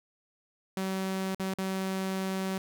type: tone with dropouts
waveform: sawtooth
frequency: 190.4 Hz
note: F#3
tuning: 50 cents sharp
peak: -26 dBFS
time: 0.77-2.58 s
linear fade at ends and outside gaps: 2 ms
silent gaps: 1.347-1.397 / 1.539-1.585 s
effects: none